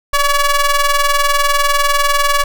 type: ring-modulated tone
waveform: sawtooth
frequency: 570 Hz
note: C#5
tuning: 48 cents sharp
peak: -4 dBFS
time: 0.13-2.44 s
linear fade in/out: 5 ms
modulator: 560 Hz
effects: none